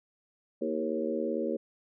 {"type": "harmonic tone with a mistuned harmonic", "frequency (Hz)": 77.78, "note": "D#2", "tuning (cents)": 0, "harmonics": [3, 4, 5, 6, 7], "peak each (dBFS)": [-35, -35, -35, -35, -35], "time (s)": [0.61, 1.57], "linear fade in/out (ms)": 10, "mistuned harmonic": 4, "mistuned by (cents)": 37, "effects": []}